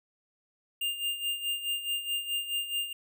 square tone with tremolo, 2805 Hz, F7, 7 cents sharp, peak -28 dBFS, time 0.81-2.93 s, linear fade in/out 5 ms, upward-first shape sine, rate 4.7 Hz, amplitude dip 70%, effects none

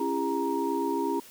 sine tone cluster, 274.5 / 337.1 / 405.3 / 938 Hz, C#4 / E4 / G#4 / A#5, -17 / +39 / -42 / +11 cents, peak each -31 dBFS, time 0-1.2 s, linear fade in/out 5 ms, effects white hiss -50 dBFS RMS until 1.3 s

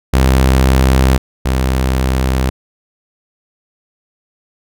sawtooth tone pair in turn, 65.41 / 64.96 Hz, C2 / C2, 0 / -12 cents, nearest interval unison, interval 12 cents, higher first, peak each -4 / -8 dBFS, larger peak first, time 0.13-1.18 / 1.45-2.5 s, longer neither, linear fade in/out 10 ms, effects none

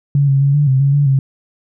sine tone with pitch steps, 141.7 / 136.9 / 139.8 / 146.4 / 132.1 / 139.1 / 143.7 / 135.2 Hz, C#3 / C#3 / C#3 / D3 / C3 / C#3 / D3 / C#3, +38 / -21 / +15 / -5 / +17 / +6 / -37 / -43 cents, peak -9 dBFS, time 0.15-1.19 s, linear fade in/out 2 ms, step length 130 ms, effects none

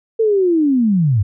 sine linear sweep, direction down, 456.2 to 91.6 Hz, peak -11 dBFS, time 0.19-1.23 s, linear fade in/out 10 ms, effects none

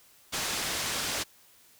white low-pass noise, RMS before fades -32 dBFS, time 0.32-1.24 s, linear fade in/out 20 ms, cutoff 6800 Hz, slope 12 dB/octave, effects white hiss -59 dBFS RMS until 1.79 s

